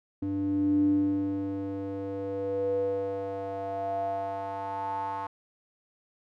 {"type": "tone with band-pass filter sweep", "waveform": "square", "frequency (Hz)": 98, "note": "G2", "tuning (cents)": 0, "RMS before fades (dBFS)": -30, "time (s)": [0.22, 5.27], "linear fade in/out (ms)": 5, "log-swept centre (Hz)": [250, 960], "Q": 8.3, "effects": []}